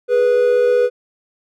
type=tone pair together; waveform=triangle; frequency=415.3 / 491 Hz; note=G#4 / B4; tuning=0 / -10 cents; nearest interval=minor third; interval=290 cents; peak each=-17 / -10 dBFS; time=0.08-0.9 s; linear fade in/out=50 ms; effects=none